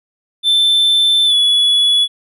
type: tone with pitch glide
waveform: triangle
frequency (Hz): 3540 to 3402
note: A7 to G#7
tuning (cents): +10 to +41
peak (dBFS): -8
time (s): 0.43-2.08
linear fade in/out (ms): 50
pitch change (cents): -69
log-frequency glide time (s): 1.26-1.34
effects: none

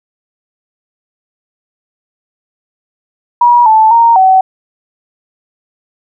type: tone with pitch steps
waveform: sine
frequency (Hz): 961 / 876 / 928 / 757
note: B5 / A5 / A#5 / F#5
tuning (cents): -48 / -8 / -8 / +39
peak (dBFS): -3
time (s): 3.41-4.41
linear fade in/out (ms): 5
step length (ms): 250
effects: none

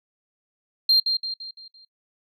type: tone with echo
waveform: sine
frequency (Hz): 4186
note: C8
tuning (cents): 0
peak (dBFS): -12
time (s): 0.89-1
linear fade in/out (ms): 5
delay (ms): 170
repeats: 5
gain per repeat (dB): -7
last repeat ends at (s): 1.85
effects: noise-tail reverb RT60 0.1 s tail -21 dB re dry + tanh soft clip ceiling -12 dBFS

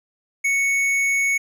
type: tone with tanh clipping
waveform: triangle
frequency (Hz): 2217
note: C#7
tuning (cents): 0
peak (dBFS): -19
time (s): 0.44-1.38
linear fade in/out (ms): 10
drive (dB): 15
effects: none

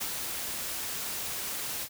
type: noise with ADSR envelope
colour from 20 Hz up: white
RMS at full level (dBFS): -33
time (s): 0-1.89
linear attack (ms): 16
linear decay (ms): 74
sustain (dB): -2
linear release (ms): 59
effects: none

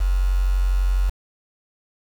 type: tone with quantisation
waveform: sine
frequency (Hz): 46.03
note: F#1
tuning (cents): -8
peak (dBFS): -16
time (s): 0-1.1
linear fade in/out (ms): 10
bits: 6
effects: none

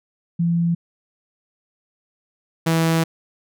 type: tone pair in turn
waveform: sine / sawtooth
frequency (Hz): 169.7 / 163.56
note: F3 / E3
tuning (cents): -49 / -13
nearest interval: minor second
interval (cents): 64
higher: first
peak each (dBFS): -16 / -12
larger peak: second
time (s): 0.39-0.75 / 2.66-3.04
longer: second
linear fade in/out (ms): 10
effects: none

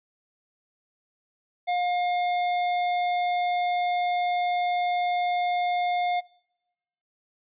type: tone with hard clipping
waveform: sine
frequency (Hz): 712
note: F5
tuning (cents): +33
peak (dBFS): -25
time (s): 1.67-6.21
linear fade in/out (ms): 20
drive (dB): 18
effects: noise-tail reverb RT60 0.9 s tail -23 dB re dry + resampled to 8000 Hz

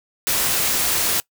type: noise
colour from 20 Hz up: white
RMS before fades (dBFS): -20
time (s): 0.27-1.2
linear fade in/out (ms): 0
effects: noise-tail reverb RT60 0.1 s tail -22 dB re dry

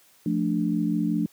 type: chord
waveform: sine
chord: D minor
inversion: first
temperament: equal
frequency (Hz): 174.61 / 220 / 293.7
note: F3 / A3 / D4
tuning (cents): 0 / 0 / 0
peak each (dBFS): -26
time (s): 0.26-1.26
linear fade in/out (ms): 2
effects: white hiss -58 dBFS RMS until 1.32 s + high-pass 100 Hz 12 dB/octave

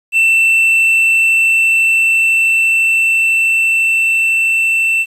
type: tone with level ramp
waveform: triangle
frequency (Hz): 2677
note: E7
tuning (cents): +26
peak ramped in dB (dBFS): -6 to -9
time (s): 0.12-5.06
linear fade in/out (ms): 50
effects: resampled to 32000 Hz + 7-bit

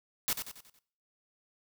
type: noise with echo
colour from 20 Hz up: white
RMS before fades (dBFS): -30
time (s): 0.28-0.33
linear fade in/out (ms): 0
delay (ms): 92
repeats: 5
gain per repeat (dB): -7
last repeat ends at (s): 0.79
effects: noise-tail reverb RT60 0.5 s tail -18 dB re dry

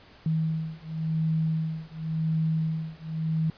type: beating tone pair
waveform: sine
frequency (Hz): 159.1 / 160.02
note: D#3 / D#3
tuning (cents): +39 / +49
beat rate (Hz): 0.92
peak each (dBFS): -28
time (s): 0.26-3.5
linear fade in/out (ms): 2
effects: pink hiss -53 dBFS RMS until 3.57 s + resampled to 11025 Hz

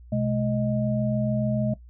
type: tone cluster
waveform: sine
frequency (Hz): 125.4 / 212.3 / 623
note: B2 / G#3 / D#5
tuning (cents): +27 / +38 / +2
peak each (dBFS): -26 / -25 / -29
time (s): 0.12-1.74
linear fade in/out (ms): 5
effects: noise-tail reverb RT60 0.1 s tail -17 dB re dry + added 60 Hz sine -44 dBFS peak until 1.89 s

